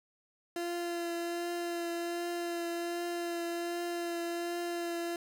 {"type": "tone with vibrato", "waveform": "30% pulse", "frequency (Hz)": 343.4, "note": "F4", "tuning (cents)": -29, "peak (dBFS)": -31, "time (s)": [0.56, 5.16], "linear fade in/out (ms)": 2, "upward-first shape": "triangle", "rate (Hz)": 1.3, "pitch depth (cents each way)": 18, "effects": []}